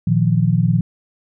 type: chord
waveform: sine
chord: Bb suspended fourth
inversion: none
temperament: equal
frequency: 116.54 / 155.56 / 174.61 Hz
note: Bb2 / Eb3 / F3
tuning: 0 / 0 / 0 cents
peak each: -17 dBFS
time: 0.07-0.81 s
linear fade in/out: 5 ms
effects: none